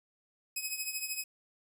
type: tone with tremolo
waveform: 10% pulse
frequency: 2540 Hz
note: D#7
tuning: 35 cents sharp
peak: -23 dBFS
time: 0.56-1.24 s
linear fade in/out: 5 ms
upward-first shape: triangle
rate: 13 Hz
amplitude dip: 75%
effects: 10-bit